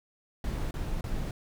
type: noise bursts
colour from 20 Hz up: brown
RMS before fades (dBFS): -32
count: 3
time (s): 0.44-1.31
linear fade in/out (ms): 2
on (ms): 270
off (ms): 30
effects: none